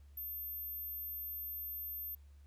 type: tone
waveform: sine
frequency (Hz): 13360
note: G#9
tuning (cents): +9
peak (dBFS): -40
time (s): 0.17-2.15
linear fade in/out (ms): 5
effects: added 71 Hz sine -55 dBFS peak until 2.46 s + pink hiss -75 dBFS RMS until 2.46 s